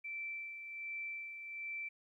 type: tone with tremolo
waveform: sine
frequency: 2334 Hz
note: D7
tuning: 11 cents flat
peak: -39 dBFS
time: 0.04-1.89 s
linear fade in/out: 10 ms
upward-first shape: sine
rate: 1.3 Hz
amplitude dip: 50%
effects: 13-bit